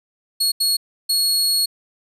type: tone bursts at uneven times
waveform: sawtooth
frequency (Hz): 4332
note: C#8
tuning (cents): -41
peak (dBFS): -13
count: 3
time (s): 0.4-0.52 / 0.6-0.77 / 1.09-1.66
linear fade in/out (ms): 10
effects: resampled to 32000 Hz